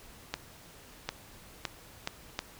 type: accelerating click train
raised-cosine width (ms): 0.2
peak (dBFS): -14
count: 5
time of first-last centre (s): 0.34-2.391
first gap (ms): 750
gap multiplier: 0.75
effects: pink hiss -53 dBFS RMS until 2.59 s